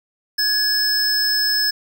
square tone pair together, 1672 / 5208 Hz, G#6 / E8, +11 / -22 cents, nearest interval octave + minor sixth, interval 1967 cents, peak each -23 / -18 dBFS, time 0.38-1.71 s, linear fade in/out 10 ms, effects none

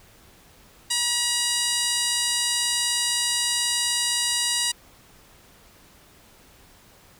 15% pulse tone with band-pass filter, 959 Hz, A#5, 49 cents sharp, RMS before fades -24 dBFS, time 0.9-4.72 s, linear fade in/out 10 ms, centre 6600 Hz, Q 3.4, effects pink hiss -53 dBFS RMS until 7.19 s

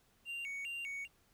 triangle tone with vibrato, 2489 Hz, D#7, in tune, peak -38 dBFS, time 0.25-1.08 s, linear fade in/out 50 ms, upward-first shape square, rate 2.5 Hz, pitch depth 190 cents each way, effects pink hiss -71 dBFS RMS until 1.33 s

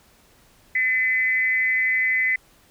sine tone with frequency modulation, 2028 Hz, B6, 45 cents sharp, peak -18 dBFS, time 0.75-2.36 s, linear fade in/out 5 ms, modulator 238 Hz, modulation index 0.49, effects pink hiss -56 dBFS RMS until 2.7 s

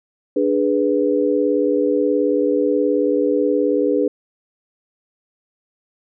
sine chord, G# diminished, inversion second, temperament equal, 293.7 / 415.3 / 493.9 Hz, D4 / G#4 / B4, 0 / 0 / 0 cents, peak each -19 dBFS, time 0.36-4.08 s, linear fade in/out 5 ms, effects none

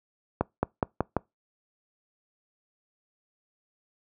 accelerating click train, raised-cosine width 1 ms, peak -9 dBFS, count 5, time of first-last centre 0.41-1.167 s, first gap 220 ms, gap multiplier 0.9, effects noise-tail reverb RT60 0.2 s tail -25 dB re dry + high-pass 60 Hz 12 dB/octave

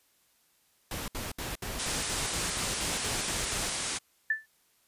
pink noise bursts, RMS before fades -36 dBFS, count 12, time 0.91-3.687 s, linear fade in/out 2 ms, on 170 ms, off 67 ms
white low-pass noise, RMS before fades -34 dBFS, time 1.78-3.99 s, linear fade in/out 20 ms, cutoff 10000 Hz, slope 96 dB/octave
sine tone with exponential decay, 1760 Hz, A6, in tune, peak -21 dBFS, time 4.3-4.46 s, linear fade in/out 5 ms, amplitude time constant 33 ms
effects white hiss -68 dBFS RMS until 4.87 s + resampled to 32000 Hz

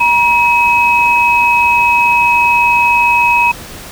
sine tone pair together, 955 / 2550 Hz, A#5 / D#7, +42 / +42 cents, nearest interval octave + perfect fourth, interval 1700 cents, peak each -10 dBFS, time 0-3.52 s, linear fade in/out 10 ms, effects pink hiss -30 dBFS RMS until 3.91 s

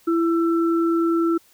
sine tone pair together, 333.8 / 1335 Hz, E4 / E6, +22 / +22 cents, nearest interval 2 octaves, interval 2400 cents, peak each -17 / -27 dBFS, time 0.07-1.38 s, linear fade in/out 10 ms, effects white hiss -56 dBFS RMS until 1.53 s

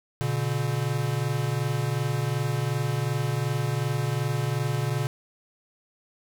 square tone pair together, 120 / 142.7 Hz, B2 / D3, -49 / -49 cents, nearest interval minor third, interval 300 cents, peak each -28 dBFS, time 0.21-5.07 s, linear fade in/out 0 ms, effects none

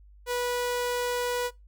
sawtooth tone, 489.2 Hz, B4, 16 cents flat, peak -23 dBFS, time 0.26-1.51 s, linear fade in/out 50 ms, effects noise-tail reverb RT60 0.2 s tail -21 dB re dry + added 50 Hz sine -50 dBFS peak until 1.67 s

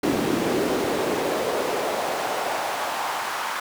brown noise with high-pass filter sweep, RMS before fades -25 dBFS, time 0.03-3.6 s, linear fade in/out 5 ms, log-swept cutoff 270 to 1100 Hz, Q 1.9, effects none

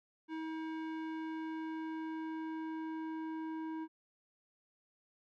square tone with low-pass filter sweep, 319.1 Hz, D#4, 44 cents sharp, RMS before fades -41 dBFS, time 0.28-3.88 s, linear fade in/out 50 ms, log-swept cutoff 2300 to 1200 Hz, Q 0.91, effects none

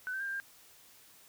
sine tone with pitch steps, 1502 / 1551 / 1601 / 1586 / 1599 Hz, F#6 / G6 / G6 / G6 / G6, +26 / -19 / +36 / +20 / +34 cents, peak -34 dBFS, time 0.07-0.4 s, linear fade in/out 0 ms, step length 66 ms, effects white hiss -59 dBFS RMS until 1.28 s

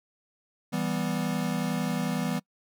square chord, E minor, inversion none, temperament equal, 164.81 / 196 / 246.9 Hz, E3 / G3 / B3, 0 / 0 / 0 cents, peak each -32 dBFS, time 0.72-2.4 s, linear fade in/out 20 ms, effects noise-tail reverb RT60 0.1 s tail -25 dB re dry

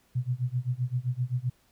sine tone with tremolo, 125 Hz, B2, 21 cents sharp, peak -23 dBFS, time 0.15-1.5 s, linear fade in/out 10 ms, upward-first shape sine, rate 7.7 Hz, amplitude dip 95%, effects pink hiss -66 dBFS RMS until 1.71 s

